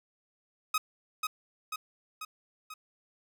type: tone with echo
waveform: sawtooth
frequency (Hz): 1261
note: D#6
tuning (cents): +23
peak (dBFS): -22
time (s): 0.74-0.78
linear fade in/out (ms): 5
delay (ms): 490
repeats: 4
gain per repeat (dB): -4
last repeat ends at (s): 2.74
effects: none